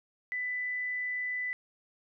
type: tone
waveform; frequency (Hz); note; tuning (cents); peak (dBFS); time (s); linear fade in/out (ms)
sine; 1993; B6; +15; -31; 0.32-1.53; 0
effects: none